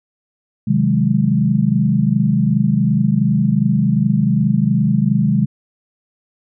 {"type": "chord", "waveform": "sine", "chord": "Ab dominant seventh", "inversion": "first", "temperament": "equal", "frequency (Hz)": [130.81, 155.56, 185, 207.7], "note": ["C3", "Eb3", "Gb3", "Ab3"], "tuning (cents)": [0, 0, 0, 0], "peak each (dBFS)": [-18, -18, -19, -16], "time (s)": [0.67, 5.46], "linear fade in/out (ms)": 10, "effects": []}